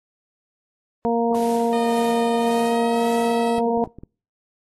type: harmonic tone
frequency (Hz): 233.1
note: A#3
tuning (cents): 0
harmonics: 1 / 2 / 3 / 4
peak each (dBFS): -22 / -21 / -24 / -27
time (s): 1.05-3.84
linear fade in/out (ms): 0
type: noise with tremolo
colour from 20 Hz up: white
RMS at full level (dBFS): -37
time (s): 1.34-3.5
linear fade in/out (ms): 10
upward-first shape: sine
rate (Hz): 1.8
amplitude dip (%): 60
type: tone with pitch glide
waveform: 10% pulse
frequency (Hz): 613 to 647.6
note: D#5 to E5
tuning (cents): -26 to -31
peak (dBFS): -25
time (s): 1.73-3.59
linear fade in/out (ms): 0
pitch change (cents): +95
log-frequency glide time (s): 2.4-3.11
type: clicks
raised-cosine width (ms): 3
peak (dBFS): -25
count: 5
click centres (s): 3.581 / 3.774 / 3.874 / 3.986 / 4.035
effects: noise-tail reverb RT60 0.4 s tail -25 dB re dry + AAC 32 kbps